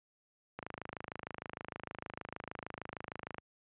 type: click train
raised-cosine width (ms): 0.5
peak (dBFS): -25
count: 75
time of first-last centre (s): 0.59-3.382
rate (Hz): 26.5
effects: high-pass 80 Hz 12 dB/octave + resampled to 8000 Hz